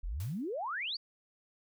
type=exponential sweep; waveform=sine; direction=up; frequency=35.29 to 4834 Hz; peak=-34 dBFS; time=0.03-0.97 s; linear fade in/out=10 ms
type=noise with exponential decay; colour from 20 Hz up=white; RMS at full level=-48 dBFS; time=0.2-0.55 s; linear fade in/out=2 ms; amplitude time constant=75 ms
effects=none